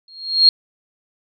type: tone with exponential growth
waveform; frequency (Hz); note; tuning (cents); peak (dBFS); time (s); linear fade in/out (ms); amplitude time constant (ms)
sine; 4254; C8; +28; -4; 0.08-0.49; 2; 89
effects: none